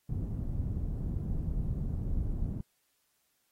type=low-pass noise; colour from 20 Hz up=pink; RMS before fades=-33 dBFS; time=0.09-2.61 s; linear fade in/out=5 ms; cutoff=160 Hz; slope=12 dB/octave; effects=white hiss -75 dBFS RMS until 3.51 s + AAC 48 kbps